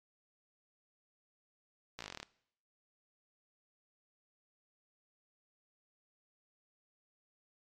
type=slowing click train; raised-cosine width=0.2 ms; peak=-25 dBFS; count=12; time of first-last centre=1.99-2.23 s; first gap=16 ms; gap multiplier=1.06; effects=noise-tail reverb RT60 0.7 s tail -21 dB re dry + MP3 64 kbps